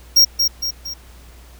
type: tone with echo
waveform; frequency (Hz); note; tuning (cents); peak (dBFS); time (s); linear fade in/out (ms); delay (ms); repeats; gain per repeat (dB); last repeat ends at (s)
square; 5588; F8; 0; -8; 0.16-0.25; 10; 230; 3; -6; 0.94
effects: added 60 Hz sine -41 dBFS peak until 1.59 s + pink hiss -48 dBFS RMS until 1.59 s